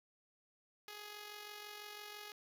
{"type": "tone with amplitude modulation", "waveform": "5% pulse", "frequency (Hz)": 417.3, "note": "G#4", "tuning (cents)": 8, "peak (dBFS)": -35, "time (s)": [0.88, 2.32], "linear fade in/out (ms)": 2, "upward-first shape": "sine", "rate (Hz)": 46, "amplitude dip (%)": 45, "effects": []}